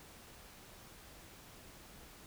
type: silence
effects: pink hiss -56 dBFS RMS until 2.26 s